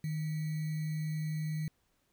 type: tone with sample-and-hold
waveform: sine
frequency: 155.56 Hz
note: D#3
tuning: in tune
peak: -32 dBFS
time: 0.04-1.68 s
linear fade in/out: 2 ms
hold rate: 2100 Hz
effects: pink hiss -75 dBFS RMS until 2.12 s